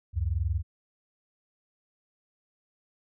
sine tone pair together, 70.43 / 91.3 Hz, C#2 / F#2, +28 / -23 cents, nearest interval major third, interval 449 cents, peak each -28 dBFS, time 0.13-0.63 s, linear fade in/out 50 ms, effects none

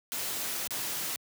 white noise with dropouts, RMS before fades -34 dBFS, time 0.12-1.16 s, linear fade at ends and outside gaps 0 ms, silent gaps 0.674-0.707 s, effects high-pass 100 Hz 12 dB/octave

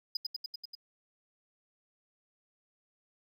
triangle tone with echo, 4978 Hz, D#8, in tune, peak -28 dBFS, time 0.15-0.17 s, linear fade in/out 5 ms, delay 97 ms, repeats 6, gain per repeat -2 dB, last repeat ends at 0.752 s, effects none

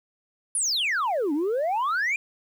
sine exponential two-way sweep, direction down then up, 10548 to 277.2 to 2462 Hz, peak -20 dBFS, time 0.55-2.16 s, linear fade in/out 2 ms, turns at 1.33 s, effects tanh soft clip ceiling -21 dBFS + 9-bit

